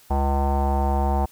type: tone with low-pass filter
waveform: square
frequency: 69.3 Hz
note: C#2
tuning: in tune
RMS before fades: -21 dBFS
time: 0.1-1.26 s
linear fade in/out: 10 ms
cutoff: 830 Hz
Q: 9.4
effects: white hiss -53 dBFS RMS until 1.31 s